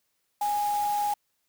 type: tone in noise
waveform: sine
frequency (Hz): 826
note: G#5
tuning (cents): -10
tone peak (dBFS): -24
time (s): 0.41-1.14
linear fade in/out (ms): 5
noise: white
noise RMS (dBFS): -40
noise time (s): 0.41-1.14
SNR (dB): +13
effects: white hiss -75 dBFS RMS until 1.48 s